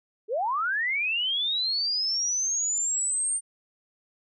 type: linear sweep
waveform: sine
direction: up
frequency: 392 to 8870 Hz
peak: -24 dBFS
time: 0.28-3.41 s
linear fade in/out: 50 ms
effects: none